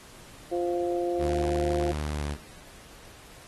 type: harmonic tone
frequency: 174.61 Hz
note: F3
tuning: in tune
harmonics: 2 / 3 / 4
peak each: -27 / -31 / -33 dBFS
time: 0.51-1.93 s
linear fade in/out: 20 ms
type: tone with pitch glide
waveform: sawtooth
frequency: 75.1 to 72.96 Hz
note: D2 to D2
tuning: +39 to -11 cents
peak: -25 dBFS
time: 1.18-2.37 s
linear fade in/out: 50 ms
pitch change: -50 cents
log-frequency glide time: 2.13-2.23 s
effects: pink hiss -50 dBFS RMS until 3.47 s + AAC 32 kbps